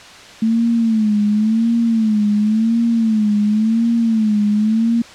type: tone with vibrato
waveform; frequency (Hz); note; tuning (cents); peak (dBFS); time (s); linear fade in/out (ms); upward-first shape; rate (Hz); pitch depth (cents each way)
sine; 220; A3; 0; -12; 0.42-5.02; 5; sine; 0.93; 100
effects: white hiss -38 dBFS RMS until 5.14 s + low-pass 5000 Hz 12 dB/octave